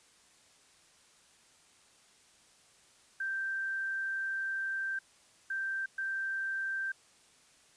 sine tone bursts at uneven times, 1568 Hz, G6, in tune, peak -32 dBFS, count 3, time 3.2-4.99 / 5.5-5.86 / 5.98-6.92 s, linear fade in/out 5 ms, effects white hiss -63 dBFS RMS until 7.76 s + resampled to 22050 Hz

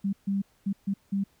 sine tone bursts at uneven times, 197.3 Hz, G3, 11 cents sharp, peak -24 dBFS, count 5, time 0.04-0.13 / 0.27-0.42 / 0.66-0.73 / 0.87-0.94 / 1.12-1.24 s, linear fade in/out 10 ms, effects pink hiss -66 dBFS RMS until 1.4 s

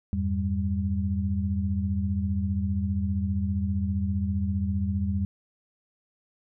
sine tone cluster, 85.1 / 100.2 / 197.3 Hz, F2 / G2 / G3, -44 / +38 / +11 cents, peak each -27 / -32 / -28 dBFS, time 0.13-5.25 s, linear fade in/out 0 ms, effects none

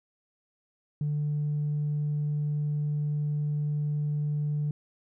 triangle tone with tanh clipping, 148.2 Hz, D3, 16 cents sharp, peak -26 dBFS, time 1.01-4.71 s, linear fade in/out 2 ms, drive 5 dB, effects none

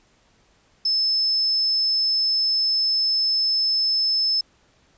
sine tone, 5240 Hz, E8, 11 cents flat, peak -18 dBFS, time 0.85-4.41 s, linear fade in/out 5 ms, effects pink hiss -60 dBFS RMS until 4.97 s + resampled to 16000 Hz

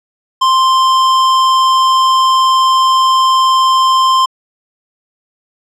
square tone, 1046.5 Hz, C6, in tune, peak -8 dBFS, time 0.41-4.26 s, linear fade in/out 10 ms, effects low-pass 6000 Hz 12 dB/octave

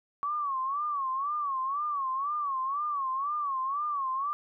sine tone with vibrato, 1121 Hz, C#6, 19 cents sharp, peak -28 dBFS, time 0.23-4.33 s, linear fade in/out 0 ms, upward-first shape sine, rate 2 Hz, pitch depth 130 cents each way, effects none

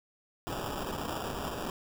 blue noise with sample-and-hold, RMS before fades -36 dBFS, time 0.47-1.7 s, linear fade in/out 0 ms, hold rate 2100 Hz, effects none

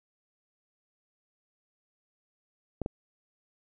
clicks, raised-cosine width 2 ms, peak -18 dBFS, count 2, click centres 2.817 / 2.861 s, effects none

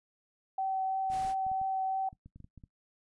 sine tone with vibrato, 765 Hz, G5, 42 cents flat, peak -29 dBFS, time 0.58-2.09 s, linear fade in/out 5 ms, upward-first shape triangle, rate 3 Hz, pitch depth 10 cents each way
pink noise, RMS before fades -47 dBFS, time 1.09-1.35 s, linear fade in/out 50 ms
clicks, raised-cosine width 5 ms, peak -38 dBFS, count 12, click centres 1.101 / 1.25 / 1.466 / 1.516 / 1.615 / 2.129 / 2.26 / 2.36 / 2.403 / 2.444 / 2.577 / 2.638 s
effects noise-tail reverb RT60 0.1 s tail -18 dB re dry + resampled to 24000 Hz

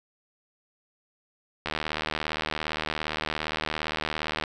click train, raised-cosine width 0.3 ms, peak -12 dBFS, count 216, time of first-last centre 1.66-4.438 s, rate 77.4 Hz, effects none

